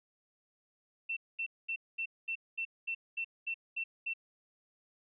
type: tone bursts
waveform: sine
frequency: 2693 Hz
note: E7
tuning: 36 cents sharp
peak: -33 dBFS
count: 11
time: 1.09-4.137 s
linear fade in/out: 10 ms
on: 77 ms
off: 220 ms
effects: none